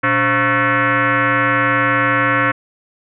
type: tone with frequency modulation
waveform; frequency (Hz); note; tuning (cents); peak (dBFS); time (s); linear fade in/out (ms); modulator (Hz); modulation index
sine; 120.2; B2; -46; -12; 0.03-2.52; 10; 407; 4.8
effects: none